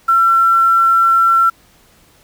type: tone with quantisation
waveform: sine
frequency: 1352 Hz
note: E6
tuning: 43 cents sharp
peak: -8 dBFS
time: 0.08-1.5 s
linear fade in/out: 10 ms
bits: 6
effects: pink hiss -50 dBFS RMS until 2.23 s